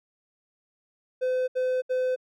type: tone bursts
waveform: triangle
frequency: 510 Hz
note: C5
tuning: 44 cents flat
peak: -21 dBFS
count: 3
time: 1.21-2.162 s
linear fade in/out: 20 ms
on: 270 ms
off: 71 ms
effects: none